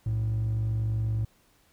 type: tone pair together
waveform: triangle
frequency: 62 / 110.25 Hz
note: B1 / A2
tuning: +7 / +4 cents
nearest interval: minor seventh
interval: 997 cents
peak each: -31 / -22 dBFS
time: 0.06-1.25 s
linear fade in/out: 5 ms
effects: tanh soft clip ceiling -21 dBFS + pink hiss -64 dBFS RMS until 1.72 s